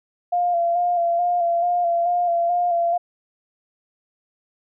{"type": "tone with vibrato", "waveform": "sine", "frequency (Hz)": 695, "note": "F5", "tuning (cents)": -9, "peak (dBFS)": -17, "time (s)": [0.32, 2.98], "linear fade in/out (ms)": 10, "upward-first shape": "square", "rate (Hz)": 2.3, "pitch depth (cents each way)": 28, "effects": []}